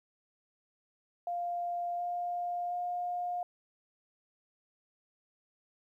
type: tone with pitch steps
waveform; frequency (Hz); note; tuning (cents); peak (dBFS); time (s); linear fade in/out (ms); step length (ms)
sine; 699 / 704.7 / 710.4; F5 / F5 / F5; +1 / +15 / +29; -32; 1.27-3.43; 2; 720
effects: 12-bit